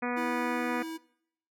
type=harmonic tone; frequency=244.7 Hz; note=B3; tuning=16 cents flat; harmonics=1 / 2 / 3 / 4 / 5 / 6 / 7 / 8 / 9 / 10; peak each=-33 / -36 / -38 / -39 / -40 / -41 / -41 / -42 / -43 / -43 dBFS; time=0.02-0.83 s; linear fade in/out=10 ms
type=tone with pitch glide; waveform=square; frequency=326.3 to 323.9 Hz; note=E4 to E4; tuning=-18 to -30 cents; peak=-36 dBFS; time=0.16-0.98 s; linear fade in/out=20 ms; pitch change=-12 cents; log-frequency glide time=0.4-0.81 s
effects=noise-tail reverb RT60 0.7 s tail -22 dB re dry